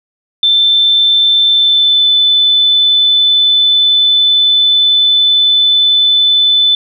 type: tone with pitch glide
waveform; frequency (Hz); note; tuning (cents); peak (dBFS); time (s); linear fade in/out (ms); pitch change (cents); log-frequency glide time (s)
sine; 3546 to 3509; A7 to A7; +13 to -5; -6; 0.43-6.75; 2; -18; 1.5-2.1
effects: none